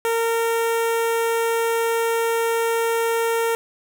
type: tone with notch filter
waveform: sawtooth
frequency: 459.2 Hz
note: A#4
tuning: 26 cents flat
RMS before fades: -21 dBFS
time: 0.05-3.55 s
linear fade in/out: 0 ms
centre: 4500 Hz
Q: 1.4
effects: 9-bit